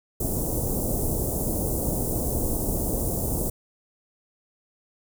pink band-stop noise, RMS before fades -26 dBFS, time 0.2-3.5 s, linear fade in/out 5 ms, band 650 to 8400 Hz, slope 24 dB/octave, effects none

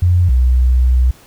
sine tone pair in turn, 88.7 / 62.72 Hz, F2 / B1, +27 / +27 cents, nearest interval tritone, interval 600 cents, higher first, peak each -8 dBFS, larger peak neither, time 0.02-0.29 / 0.29-1.11 s, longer second, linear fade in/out 5 ms, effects pink hiss -45 dBFS RMS until 1.26 s

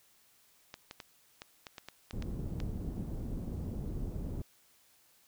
clicks, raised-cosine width 0.2 ms, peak -26 dBFS, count 10, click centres 0.741 / 0.911 / 1.002 / 1.419 / 1.668 / 1.782 / 1.886 / 2.109 / 2.224 / 2.602 s
pink low-pass noise, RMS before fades -38 dBFS, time 2.13-4.42 s, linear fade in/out 2 ms, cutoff 280 Hz, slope 12 dB/octave
effects white hiss -66 dBFS RMS until 5.27 s

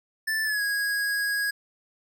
square tone with pitch glide, 1760 to 1651.7 Hz, A6 to G#6, 0 to -10 cents, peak -25 dBFS, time 0.27-1.51 s, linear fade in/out 10 ms, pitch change -110 cents, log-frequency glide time 0.44-0.62 s, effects none

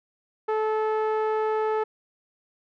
sawtooth tone with low-pass filter, 434.3 Hz, A4, 23 cents flat, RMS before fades -25 dBFS, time 0.48-1.84 s, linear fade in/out 10 ms, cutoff 1200 Hz, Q 1.1, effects none

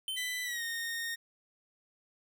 square tone with exponential decay, 3085 Hz, G7, 28 cents flat, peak -33 dBFS, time 0.08-0.96 s, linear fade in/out 1 ms, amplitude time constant 190 ms
sawtooth tone with pitch glide, 1991 to 1847 Hz, B6 to A#6, +14 to -16 cents, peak -31 dBFS, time 0.16-1.16 s, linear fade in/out 20 ms, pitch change -130 cents, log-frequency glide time 0.43-0.63 s
effects none

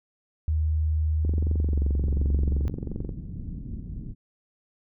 sine tone with pitch glide, 77.78 to 70.1 Hz, D#2 to C#2, 0 to +20 cents, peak -21 dBFS, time 0.48-2.68 s, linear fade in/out 0 ms, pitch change -180 cents, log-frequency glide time 1.57-1.84 s
click train, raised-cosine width 3 ms, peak -19 dBFS, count 43, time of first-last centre 1.25-3.092 s, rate 22.8 Hz
pink low-pass noise, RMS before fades -35 dBFS, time 1.96-4.15 s, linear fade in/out 50 ms, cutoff 240 Hz, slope 24 dB/octave
effects none

